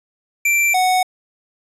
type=tone pair in turn; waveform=square; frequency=2349 / 739.9 Hz; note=D7 / F#5; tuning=0 / 0 cents; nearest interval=octave + minor sixth; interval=2000 cents; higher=first; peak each=-14 dBFS; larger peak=neither; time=0.45-0.74 / 0.74-1.03 s; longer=neither; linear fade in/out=5 ms; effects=resampled to 32000 Hz